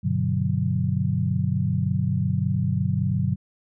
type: chord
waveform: sine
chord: G major seventh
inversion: none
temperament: equal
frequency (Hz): 98 / 123.47 / 146.83 / 185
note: G2 / B2 / D3 / F#3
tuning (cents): 0 / 0 / 0 / 0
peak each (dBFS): -26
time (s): 0.03-3.36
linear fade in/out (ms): 20
effects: none